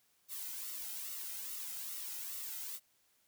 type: noise with flanger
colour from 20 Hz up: blue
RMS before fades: -43 dBFS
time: 0.28-2.8 s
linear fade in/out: 50 ms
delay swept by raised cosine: 1.2 to 1.78 ms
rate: 2.4 Hz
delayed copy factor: -0.6
effects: white hiss -73 dBFS RMS until 3.27 s